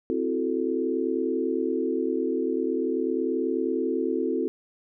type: chord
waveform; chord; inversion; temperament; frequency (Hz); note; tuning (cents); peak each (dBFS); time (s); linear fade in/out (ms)
sine; F# half-diminished seventh; second; equal; 261.6 / 329.6 / 370 / 440; C4 / E4 / F#4 / A4; 0 / 0 / 0 / 0; -29; 0.1-4.48; 0
effects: none